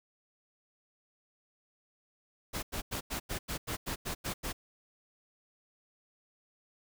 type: noise bursts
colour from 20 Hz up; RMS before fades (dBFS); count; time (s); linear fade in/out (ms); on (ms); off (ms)
pink; -36; 11; 2.53-4.53; 20; 100; 90
effects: none